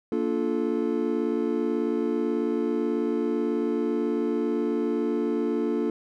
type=chord; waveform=triangle; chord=Bb major seventh; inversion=none; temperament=just; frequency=233.1 / 291.4 / 349.6 / 437 Hz; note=Bb3 / D4 / F4 / A4; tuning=0 / -13 / +2 / -12 cents; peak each=-27 dBFS; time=0.12-5.9 s; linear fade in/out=2 ms; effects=none